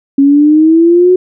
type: exponential sweep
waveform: sine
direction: up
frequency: 274.1 to 370 Hz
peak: -3 dBFS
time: 0.18-1.16 s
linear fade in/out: 5 ms
effects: none